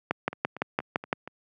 two click trains, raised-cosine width 0.5 ms, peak -9 / -23 dBFS, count 7 / 5, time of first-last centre 0.11-1.129 / 0.33-1.276 s, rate 5.89 / 4.23 Hz, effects high-pass 150 Hz 12 dB/octave

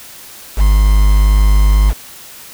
triangle tone with quantisation, 51 Hz, G#1, 31 cents flat, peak -4 dBFS, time 0.56-1.94 s, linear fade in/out 50 ms, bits 4, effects white hiss -35 dBFS RMS until 2.53 s

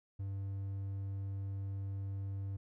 triangle tone, 98 Hz, G2, in tune, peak -35 dBFS, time 0.19-2.57 s, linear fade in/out 10 ms, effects none

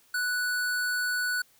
square tone, 1480 Hz, F#6, in tune, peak -27 dBFS, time 0.14-1.42 s, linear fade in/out 5 ms, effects white hiss -62 dBFS RMS until 1.59 s

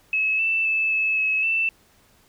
sine tone with pitch steps, 2583 / 2656 / 2623 / 2602 / 2577 / 2663 Hz, E7 / E7 / E7 / E7 / E7 / E7, -36 / +12 / -9 / -23 / -40 / +17 cents, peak -19 dBFS, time 0.13-1.69 s, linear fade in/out 2 ms, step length 260 ms, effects pink hiss -58 dBFS RMS until 2.28 s

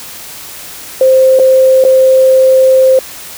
sine tone with dropouts, 523.3 Hz, C5, in tune, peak -3 dBFS, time 1.01-2.99 s, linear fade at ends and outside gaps 2 ms, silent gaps 1.39-1.396 / 1.84-1.849 s, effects white hiss -28 dBFS RMS until 3.37 s

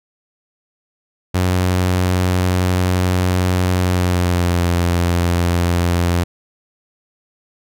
sawtooth tone with pitch glide, 91.2 to 86.88 Hz, F#2 to F2, -24 to -8 cents, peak -10 dBFS, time 1.34-6.24 s, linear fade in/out 10 ms, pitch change -84 cents, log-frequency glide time 3.78-4.64 s, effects none

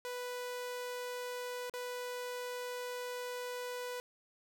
sawtooth tone with dropouts, 493.9 Hz, B4, in tune, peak -35 dBFS, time 0.05-4 s, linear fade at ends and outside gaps 0 ms, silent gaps 1.697-1.738 s, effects 11-bit

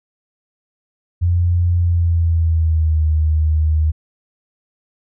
sine tone with pitch glide, 87.31 to 77.78 Hz, F2 to D#2, 0 to 0 cents, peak -12 dBFS, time 1.21-3.92 s, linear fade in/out 20 ms, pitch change -200 cents, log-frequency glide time 1.77-3.04 s, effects none

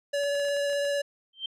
square tone with vibrato, 570 Hz, C#5, 48 cents sharp, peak -26 dBFS, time 0.13-1.02 s, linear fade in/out 10 ms, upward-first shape sine, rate 16 Hz, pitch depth 10 cents each way
clicks, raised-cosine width 0.3 ms, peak -32 dBFS, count 9, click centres 0.236 / 0.353 / 0.398 / 0.451 / 0.485 / 0.567 / 0.699 / 0.731 / 0.852 s
sine tone with exponential growth, 3136 Hz, G7, in tune, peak -26 dBFS, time 1.33-1.46 s, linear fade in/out 5 ms, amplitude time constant 28 ms
effects low-pass 9000 Hz 12 dB/octave

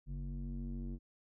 square tone with low-pass filter sweep, 46.79 Hz, F#1, 20 cents sharp, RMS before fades -41 dBFS, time 0.06-0.99 s, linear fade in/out 50 ms, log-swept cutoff 180 to 280 Hz, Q 3.3, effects none

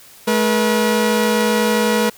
sawtooth tone pair together, 214.9 / 482.1 Hz, A3 / B4, -41 / -42 cents, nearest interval octave + major second, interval 1399 cents, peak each -13 dBFS, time 0.27-2.1 s, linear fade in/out 10 ms, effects white hiss -44 dBFS RMS until 2.17 s

